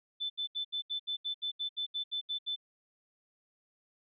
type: tone bursts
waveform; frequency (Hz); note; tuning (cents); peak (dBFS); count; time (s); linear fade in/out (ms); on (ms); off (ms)
sine; 3520; A7; 0; -32; 14; 0.2-2.562; 20; 100; 74
effects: none